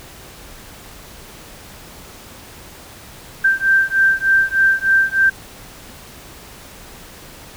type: beating tone pair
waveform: sine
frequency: 1568 / 1571.3 Hz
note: G6 / G6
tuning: 0 / +4 cents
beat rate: 3.3 Hz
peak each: -15 dBFS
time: 3.44-5.3 s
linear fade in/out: 10 ms
effects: pink hiss -39 dBFS RMS until 7.56 s